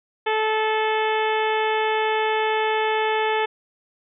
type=harmonic tone; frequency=435.5 Hz; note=A4; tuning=18 cents flat; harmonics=1 / 2 / 3 / 4 / 5 / 6 / 7 / 8; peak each=-23 / -23 / -32 / -29 / -31 / -33 / -35 / -37 dBFS; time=0.26-3.46 s; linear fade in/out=10 ms; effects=none